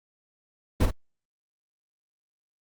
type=noise with echo; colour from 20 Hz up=brown; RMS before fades=-18 dBFS; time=0.8-0.86 s; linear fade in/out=10 ms; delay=50 ms; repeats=1; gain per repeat=-8 dB; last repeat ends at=0.91 s; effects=Opus 24 kbps